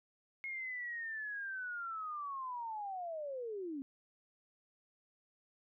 sine linear sweep, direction down, 2168 to 261.6 Hz, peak -39 dBFS, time 0.44-3.82 s, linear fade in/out 0 ms, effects none

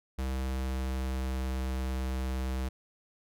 square tone with pitch glide, 65.41 to 64.92 Hz, C2 to C2, 0 to -13 cents, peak -31 dBFS, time 0.18-2.69 s, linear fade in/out 10 ms, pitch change -13 cents, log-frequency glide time 0.46-1.35 s, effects none

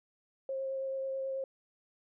sine tone with vibrato, 535 Hz, C5, 38 cents sharp, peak -33 dBFS, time 0.49-1.44 s, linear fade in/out 2 ms, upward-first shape sine, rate 9.2 Hz, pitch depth 10 cents each way, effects none

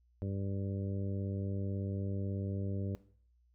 harmonic tone, 98.2 Hz, G2, 4 cents sharp, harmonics 1 / 2 / 3 / 4 / 5 / 6, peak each -35 / -41 / -45 / -47 / -49 / -51 dBFS, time 0.22-2.95 s, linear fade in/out 0 ms, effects noise-tail reverb RT60 0.5 s tail -18 dB re dry + added 60 Hz sine -66 dBFS peak until 3.54 s

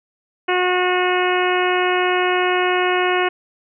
harmonic tone, 363 Hz, F#4, 33 cents flat, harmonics 1 / 2 / 3 / 4 / 5 / 6 / 7 / 8, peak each -19 / -22 / -24 / -25 / -26 / -27 / -27 / -28 dBFS, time 0.48-3.29 s, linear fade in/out 10 ms, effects none

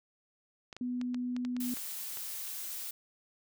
clicks, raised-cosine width 0.2 ms, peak -27 dBFS, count 9, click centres 0.728 / 0.766 / 1.014 / 1.145 / 1.365 / 1.45 / 1.566 / 1.77 / 2.172 s
sine tone, 247.4 Hz, B3, 3 cents sharp, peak -32 dBFS, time 0.81-1.74 s, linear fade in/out 2 ms
blue noise, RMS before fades -40 dBFS, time 1.6-2.91 s, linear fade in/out 5 ms
effects none

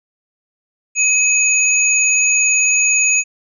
sine tone pair together, 2540 / 6759 Hz, D#7 / G#8, +35 / +29 cents, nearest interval octave + perfect fourth, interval 1694 cents, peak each -14 dBFS, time 0.95-3.24 s, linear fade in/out 50 ms, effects none

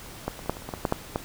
clicks, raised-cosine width 1 ms, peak -13 / -25 / -26 / -10 / -24 / -28 / -20 / -17 / -9 / -8 / -11 dBFS, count 11, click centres 0.28 / 0.392 / 0.46 / 0.496 / 0.569 / 0.622 / 0.69 / 0.738 / 0.852 / 0.924 / 1.159 s, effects pink hiss -43 dBFS RMS until 1.24 s

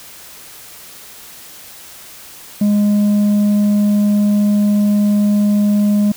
sine tone with tanh clipping, 206.5 Hz, G#3, 10 cents flat, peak -11 dBFS, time 2.61-6.12 s, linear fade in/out 5 ms, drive 4 dB, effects white hiss -37 dBFS RMS until 6.16 s

